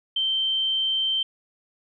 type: tone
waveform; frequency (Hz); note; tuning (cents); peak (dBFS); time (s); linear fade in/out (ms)
sine; 3120; G7; -9; -21; 0.16-1.23; 5
effects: none